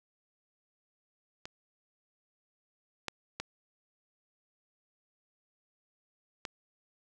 clicks, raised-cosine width 0.2 ms, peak -24 / -16 / -18 / -19 dBFS, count 4, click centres 1.455 / 3.083 / 3.4 / 6.452 s, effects none

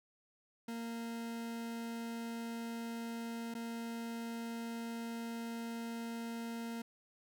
40% pulse tone with dropouts, 231.2 Hz, A#3, 14 cents flat, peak -39 dBFS, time 0.68-6.82 s, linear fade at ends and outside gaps 5 ms, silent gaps 3.541-3.549 s, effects none

